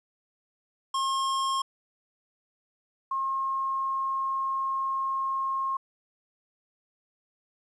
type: tone pair in turn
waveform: square / sine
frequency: 1074 / 1074 Hz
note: C6 / C6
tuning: +45 / +45 cents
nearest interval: unison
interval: 0 cents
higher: neither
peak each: -26 dBFS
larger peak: neither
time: 0.94-1.62 / 3.11-5.77 s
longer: second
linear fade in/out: 5 ms
effects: resampled to 22050 Hz + 11-bit